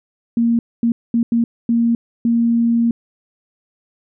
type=tone bursts at uneven times; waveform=sine; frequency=233.1 Hz; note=A#3; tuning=in tune; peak=-12 dBFS; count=6; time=0.37-0.59 / 0.83-0.92 / 1.14-1.23 / 1.32-1.44 / 1.69-1.95 / 2.25-2.91 s; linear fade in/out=2 ms; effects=none